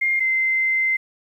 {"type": "tone pair in turn", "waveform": "sine", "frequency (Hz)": [2119, 2075], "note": ["C7", "C7"], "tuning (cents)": [21, -15], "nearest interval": "unison", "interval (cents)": 36, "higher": "first", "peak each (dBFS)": -17, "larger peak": "neither", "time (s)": [[0.01, 0.2], [0.2, 0.97]], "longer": "second", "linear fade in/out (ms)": 10, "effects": ["9-bit"]}